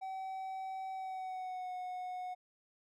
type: tone with pitch glide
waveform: triangle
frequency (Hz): 763 to 731.1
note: G5 to F#5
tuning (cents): -47 to -21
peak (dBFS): -37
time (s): 0.01-2.35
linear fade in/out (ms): 20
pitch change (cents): -74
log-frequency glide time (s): 0.93-1.73
effects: none